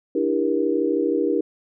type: chord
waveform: sine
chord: E half-diminished seventh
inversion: third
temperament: just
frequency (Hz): 296.7 / 329.6 / 395.6 / 474.7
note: D4 / E4 / G4 / Bb4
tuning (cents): +18 / 0 / +16 / +31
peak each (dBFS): -24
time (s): 0.15-1.41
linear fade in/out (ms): 5
effects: none